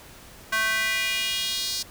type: tone with high-pass filter sweep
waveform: square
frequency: 220 Hz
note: A3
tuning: in tune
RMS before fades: -26 dBFS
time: 0.52-1.83 s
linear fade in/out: 10 ms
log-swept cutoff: 1400 to 4800 Hz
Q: 2.7
effects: pink hiss -47 dBFS RMS until 1.9 s